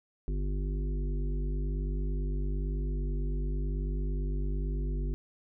harmonic tone with a mistuned harmonic, 49 Hz, G1, in tune, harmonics 1 / 3 / 5 / 7 / 8, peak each -29 / -39 / -43 / -46 / -47 dBFS, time 0.28-5.14 s, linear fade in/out 0 ms, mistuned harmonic 1, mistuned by +18 cents, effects none

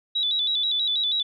sine tone with vibrato, 3670 Hz, A#7, 28 cents flat, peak -21 dBFS, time 0.15-1.23 s, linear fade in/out 10 ms, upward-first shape square, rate 6.2 Hz, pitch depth 89 cents each way, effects none

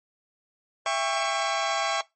sawtooth chord, C# diminished, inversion first, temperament just, 665.2 / 798.3 / 1108.7 Hz, E5 / G5 / C#6, +16 / +31 / 0 cents, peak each -25 dBFS, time 0.86-2.01 s, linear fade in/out 2 ms, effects noise-tail reverb RT60 0.2 s tail -21 dB re dry + MP3 32 kbps

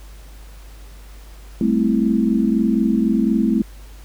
sine chord, A minor seventh, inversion third, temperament equal, 196 / 220 / 261.6 / 329.6 Hz, G3 / A3 / C4 / E4, 0 / 0 / 0 / 0 cents, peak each -22 / -17 / -21 / -22 dBFS, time 1.61-3.62 s, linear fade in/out 2 ms, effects added 50 Hz sine -37 dBFS peak until 4.04 s + pink hiss -48 dBFS RMS until 4.04 s

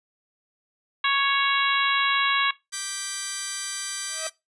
harmonic tone, 554.4 Hz, C#5, in tune, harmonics 2 / 3 / 4 / 5 / 6 / 7, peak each -24 / -26 / -27 / -28 / -29 / -29 dBFS, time 1.04-2.51 s, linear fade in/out 5 ms
5% pulse chord, G major, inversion second, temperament just, 1176 / 1568 / 1960 Hz, D6 / G6 / B6, +2 / 0 / -14 cents, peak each -24 / -21 / -24 dBFS, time 2.72-4.3 s, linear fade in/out 20 ms
sawtooth tone with exponential growth, 637 Hz, D#5, 41 cents sharp, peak -25 dBFS, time 4.03-4.27 s, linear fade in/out 2 ms, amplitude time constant 52 ms
effects noise-tail reverb RT60 0.2 s tail -19 dB re dry + resampled to 22050 Hz

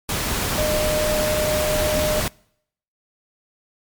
sine tone in noise, 610 Hz, D#5, 34 cents flat, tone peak -20 dBFS, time 0.58-2.2 s, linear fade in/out 2 ms, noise pink, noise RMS -23 dBFS, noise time 0.09-2.28 s, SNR 0 dB, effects noise-tail reverb RT60 0.7 s tail -26 dB re dry + MP3 96 kbps

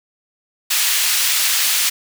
pink high-pass noise, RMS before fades -17 dBFS, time 0.7-1.9 s, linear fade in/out 10 ms, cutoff 2500 Hz, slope 12 dB/octave, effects none

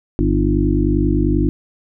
harmonic tone with a mistuned harmonic, 50.1 Hz, G1, 38 cents sharp, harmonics 1 / 2 / 3 / 5 / 6 / 7, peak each -18 / -22 / -22 / -21 / -19 / -21 dBFS, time 0.19-1.49 s, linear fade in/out 0 ms, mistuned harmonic 7, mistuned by -38 cents, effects none

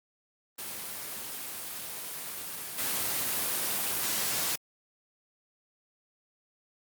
white noise with level steps, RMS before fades -38 / -30 dBFS, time 0.58-4.56 s, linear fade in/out 10 ms, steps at 2.78 s, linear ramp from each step 10 ms, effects high-pass 100 Hz 12 dB/octave + Opus 24 kbps

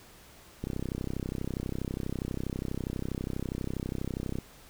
click train, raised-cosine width 3 ms, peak -20 dBFS, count 122, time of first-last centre 0.64-4.386 s, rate 32.3 Hz, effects pink hiss -54 dBFS RMS until 4.69 s

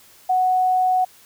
sine tone, 740 Hz, F#5, in tune, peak -15 dBFS, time 0.29-1.05 s, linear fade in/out 10 ms, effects white hiss -50 dBFS RMS until 1.25 s

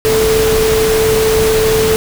sine tone in noise, 440 Hz, A4, in tune, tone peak -10 dBFS, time 0.05-1.96 s, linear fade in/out 0 ms, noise pink, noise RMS -17 dBFS, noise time 0.05-1.96 s, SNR +4 dB, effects none

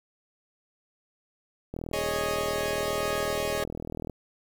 click train, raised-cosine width 2 ms, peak -22 dBFS, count 96, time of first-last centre 1.74-4.097 s, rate 40.3 Hz
sawtooth chord, Ab suspended fourth, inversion none, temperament equal, 415.3 / 554.4 / 622.3 Hz, Ab4 / Db5 / Eb5, 0 / 0 / 0 cents, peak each -28 dBFS, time 1.93-3.64 s, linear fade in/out 5 ms
effects 9-bit

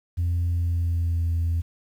sine tone with pitch glide, 86.3 to 83.75 Hz, F2 to E2, -20 to +28 cents, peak -19 dBFS, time 0.17-1.62 s, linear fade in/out 20 ms, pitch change -52 cents, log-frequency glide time 0.49-1.31 s, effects tanh soft clip ceiling -19 dBFS + 9-bit

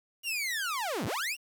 sawtooth linear two-way sweep, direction down then up, 2900 to 82.41 to 2900 Hz, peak -27 dBFS, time 0.23-1.37 s, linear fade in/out 50 ms, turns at 1.06 s, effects 9-bit

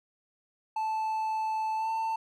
triangle tone with pitch glide, 876 to 892.9 Hz, A5 to A5, -8 to +25 cents, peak -26 dBFS, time 0.76-2.16 s, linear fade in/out 5 ms, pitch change +33 cents, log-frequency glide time 1.76-1.9 s, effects none

